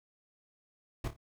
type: noise with echo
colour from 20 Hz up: brown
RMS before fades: -32 dBFS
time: 1.04-1.08 s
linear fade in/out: 5 ms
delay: 28 ms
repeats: 3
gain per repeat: -9 dB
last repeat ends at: 1.164 s
effects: none